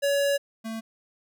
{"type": "tone pair in turn", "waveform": "square", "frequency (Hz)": [564, 223.8], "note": ["C#5", "A3"], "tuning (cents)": [30, 30], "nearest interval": "octave + major third", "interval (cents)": 1600, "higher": "first", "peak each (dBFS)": [-22, -32], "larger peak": "first", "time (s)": [[0.02, 0.38], [0.64, 0.81]], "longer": "first", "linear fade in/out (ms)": 20, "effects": []}